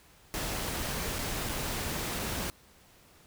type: noise with dropouts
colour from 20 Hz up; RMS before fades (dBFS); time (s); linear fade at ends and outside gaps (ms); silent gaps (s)
pink; -34; 0.34-2.5; 0; 1.185-1.19 / 1.49-1.494 / 2.192-2.195
effects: pink hiss -59 dBFS RMS until 3.26 s